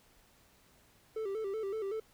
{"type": "tone with vibrato", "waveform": "triangle", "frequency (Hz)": 415.3, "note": "G#4", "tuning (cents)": 0, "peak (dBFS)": -32, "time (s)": [1.16, 2], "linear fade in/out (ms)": 5, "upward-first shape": "square", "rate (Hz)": 5.3, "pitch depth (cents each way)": 100, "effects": ["pink hiss -65 dBFS RMS until 2.13 s"]}